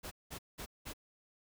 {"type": "noise bursts", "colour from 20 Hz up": "pink", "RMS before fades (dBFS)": -44, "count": 4, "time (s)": [0.03, 0.936], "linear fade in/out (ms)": 20, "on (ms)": 84, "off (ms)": 190, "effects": []}